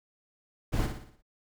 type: noise with echo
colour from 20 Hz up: brown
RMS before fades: -27 dBFS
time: 0.72-0.87 s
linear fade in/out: 20 ms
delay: 59 ms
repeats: 6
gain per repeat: -6 dB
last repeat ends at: 1.224 s
effects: none